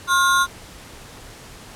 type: ring-modulated tone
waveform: square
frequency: 1244.5 Hz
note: D#6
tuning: in tune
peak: -12 dBFS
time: 0.07-0.47 s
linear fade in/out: 50 ms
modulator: 171 Hz
effects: pink hiss -41 dBFS RMS until 1.75 s + low-pass 11000 Hz 12 dB/octave